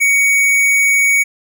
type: tone with hard clipping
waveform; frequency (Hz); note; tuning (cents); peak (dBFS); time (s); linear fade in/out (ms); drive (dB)
triangle; 2241; C#7; +18; -11; 0-1.24; 20; 17
effects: none